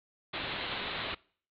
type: low-pass noise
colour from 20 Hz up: white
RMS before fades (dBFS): -37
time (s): 0.33-1.15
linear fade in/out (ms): 10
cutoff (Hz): 4100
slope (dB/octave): 96
effects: noise-tail reverb RT60 0.5 s tail -24 dB re dry